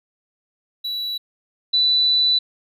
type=tone pair in turn; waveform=triangle / sine; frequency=3931 / 3977 Hz; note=B7 / B7; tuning=-9 / +11 cents; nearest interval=unison; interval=20 cents; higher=second; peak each=-22 / -14 dBFS; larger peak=second; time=0.84-1.18 / 1.73-2.39 s; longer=second; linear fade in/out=10 ms; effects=none